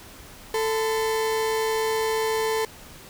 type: tone pair together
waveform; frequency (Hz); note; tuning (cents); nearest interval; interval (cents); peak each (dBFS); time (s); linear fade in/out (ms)
35% pulse; 441.6 / 1018.1; A4 / C6; +6 / -48; octave + major second; 1446; -21 / -30; 0.54-2.65; 2
effects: pink hiss -45 dBFS RMS until 3.09 s

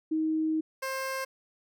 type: tone pair in turn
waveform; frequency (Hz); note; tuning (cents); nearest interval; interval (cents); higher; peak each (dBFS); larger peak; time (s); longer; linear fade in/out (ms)
sine / 15% pulse; 315.3 / 530.1; D#4 / C5; +23 / +23; major sixth; 900; second; -25; neither; 0.11-0.61 / 0.82-1.25; first; 10
effects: none

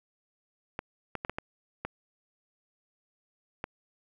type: clicks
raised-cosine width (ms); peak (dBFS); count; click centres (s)
0.5; -18; 7; 0.791 / 1.153 / 1.249 / 1.296 / 1.385 / 1.85 / 3.641
effects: 9-bit

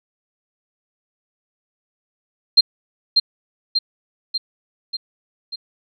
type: tone with echo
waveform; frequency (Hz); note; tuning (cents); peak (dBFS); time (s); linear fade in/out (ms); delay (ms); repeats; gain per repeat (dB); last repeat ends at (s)
sine; 4181; C8; -2; -6; 2.57-2.61; 10; 590; 5; -4; 5.56
effects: none

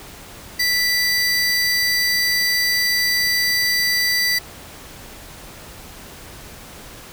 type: tone pair together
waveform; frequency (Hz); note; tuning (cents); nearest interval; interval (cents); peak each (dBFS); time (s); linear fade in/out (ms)
45% pulse; 1975.5 / 4671; B6 / D8; 0 / -10; octave + minor third; 1490; -19; 0.59-4.39; 10
effects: pink hiss -39 dBFS RMS until 7.12 s

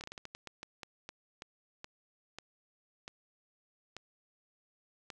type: slowing click train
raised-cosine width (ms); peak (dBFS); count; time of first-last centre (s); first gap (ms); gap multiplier
0.2; -26; 17; 0.01-5.102; 28; 1.28
effects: none

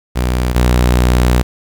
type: tone pair in turn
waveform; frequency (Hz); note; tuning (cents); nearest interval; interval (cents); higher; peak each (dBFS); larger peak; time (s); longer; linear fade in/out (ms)
sawtooth; 61.74 / 61.31; B1 / B1; 0 / -12; unison; 12; first; -9 / -5; second; 0.15-0.54 / 0.54-1.43; second; 20
effects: 7-bit

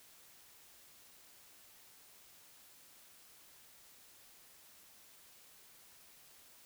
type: silence
effects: white hiss -61 dBFS RMS until 6.65 s

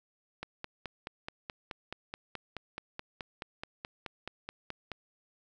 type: click train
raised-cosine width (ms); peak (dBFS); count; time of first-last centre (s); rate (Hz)
0.3; -22; 22; 0.43-4.917; 4.68
effects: none

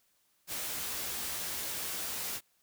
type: noise with comb filter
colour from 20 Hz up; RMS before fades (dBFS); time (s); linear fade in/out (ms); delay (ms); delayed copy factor
white; -37; 0.47-2.41; 50; 16; +0.5
effects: white hiss -72 dBFS RMS until 2.62 s

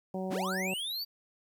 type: harmonic tone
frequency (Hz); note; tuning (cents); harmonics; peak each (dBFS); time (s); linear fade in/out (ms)
187.8; F#3; +26; 1 / 2 / 3 / 4 / 5; -35 / -39 / -39 / -42 / -50; 0.14-0.74; 5
type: linear sweep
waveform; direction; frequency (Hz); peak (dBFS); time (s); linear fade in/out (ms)
square; up; 96.5 to 4699; -34; 0.3-1.05; 20
effects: 11-bit

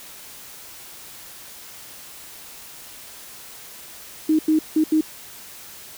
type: tone bursts at uneven times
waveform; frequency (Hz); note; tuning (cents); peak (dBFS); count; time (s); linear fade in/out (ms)
sine; 312.2; D#4; +6; -14; 4; 4.29-4.39 / 4.48-4.59 / 4.76-4.84 / 4.92-5.01; 5
effects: white hiss -41 dBFS RMS until 5.97 s

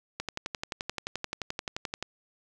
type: click train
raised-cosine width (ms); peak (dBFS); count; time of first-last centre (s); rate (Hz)
0.2; -15; 22; 0.2-2.026; 11.5
effects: none

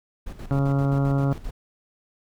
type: noise with tremolo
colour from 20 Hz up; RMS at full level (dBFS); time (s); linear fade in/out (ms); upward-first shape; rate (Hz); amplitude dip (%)
brown; -33; 0.26-1.51; 10; square; 7.6; 65
type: harmonic tone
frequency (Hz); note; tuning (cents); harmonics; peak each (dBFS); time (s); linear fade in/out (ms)
138.59; C#3; 0; 1 / 2 / 3 / 4 / 5 / 6 / 7 / 8 / 9 / 10; -20 / -26 / -34 / -33 / -36 / -40 / -43 / -42 / -42 / -41; 0.51-1.33; 0
effects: none

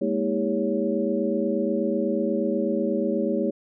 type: tone cluster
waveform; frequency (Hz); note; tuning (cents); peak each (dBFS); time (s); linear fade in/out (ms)
sine; 206.1 / 234.3 / 321.1 / 401.4 / 557; G#3 / A#3 / E4 / G4 / C#5; -13 / +9 / -45 / +41 / +8; -28; 0.01-3.51; 10
effects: none

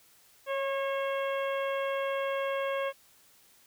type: harmonic tone with a mistuned harmonic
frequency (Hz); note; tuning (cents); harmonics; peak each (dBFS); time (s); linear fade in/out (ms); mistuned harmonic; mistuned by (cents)
544; C#5; -33; 1 / 2 / 3 / 4 / 5 / 6; -30 / -36 / -40 / -42 / -44 / -46; 0.46-2.93; 50; 1; +15
effects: white hiss -61 dBFS RMS until 3.66 s

